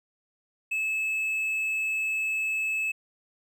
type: tone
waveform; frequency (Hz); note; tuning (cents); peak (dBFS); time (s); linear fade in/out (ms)
triangle; 2600; E7; -24; -24; 0.71-2.92; 10
effects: none